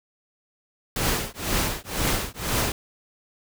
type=noise with tremolo; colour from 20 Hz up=pink; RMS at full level=-22 dBFS; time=0.96-2.72 s; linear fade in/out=2 ms; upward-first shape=triangle; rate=2 Hz; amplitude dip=100%; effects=none